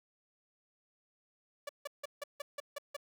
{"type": "tone bursts", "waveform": "sawtooth", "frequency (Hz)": 576, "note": "D5", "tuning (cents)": -34, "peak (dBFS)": -34, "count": 8, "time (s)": [1.67, 2.966], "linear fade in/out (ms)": 5, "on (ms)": 22, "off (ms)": 160, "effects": []}